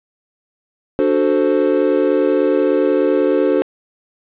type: chord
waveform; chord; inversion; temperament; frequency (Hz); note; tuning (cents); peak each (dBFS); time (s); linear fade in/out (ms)
triangle; D dominant seventh; none; equal; 293.7 / 370 / 440 / 523.3; D4 / F#4 / A4 / C5; 0 / 0 / 0 / 0; -16; 0.99-3.62; 0
effects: resampled to 8000 Hz + 7-bit